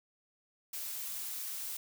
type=noise; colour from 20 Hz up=blue; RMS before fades=-40 dBFS; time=0.73-1.77 s; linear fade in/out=5 ms; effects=none